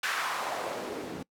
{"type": "noise with band-pass filter sweep", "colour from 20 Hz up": "white", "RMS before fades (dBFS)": -34, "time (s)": [0.03, 1.23], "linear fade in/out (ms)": 5, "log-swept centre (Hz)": [1700, 230], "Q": 1.8, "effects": ["noise-tail reverb RT60 0.1 s tail -23 dB re dry"]}